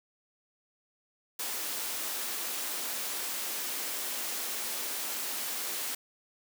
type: high-pass noise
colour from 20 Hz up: white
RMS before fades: -35 dBFS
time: 1.39-5.95 s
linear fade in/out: 5 ms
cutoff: 230 Hz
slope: 24 dB/octave
effects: none